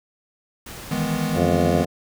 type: noise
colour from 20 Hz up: pink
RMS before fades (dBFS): -37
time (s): 0.66-1.39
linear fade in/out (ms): 5
type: chord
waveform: square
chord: E major seventh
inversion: third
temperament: equal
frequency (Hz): 155.56 / 164.81 / 207.7 / 246.9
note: D#3 / E3 / G#3 / B3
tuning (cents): 0 / 0 / 0 / 0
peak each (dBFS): -28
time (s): 0.91-1.85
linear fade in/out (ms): 5
type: harmonic tone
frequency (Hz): 87.31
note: F2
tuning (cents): 0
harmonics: 1 / 2 / 3 / 4 / 5 / 6 / 7 / 8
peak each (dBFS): -26 / -26 / -26 / -26 / -26 / -26 / -26 / -26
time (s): 1.34-1.86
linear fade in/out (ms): 50
effects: none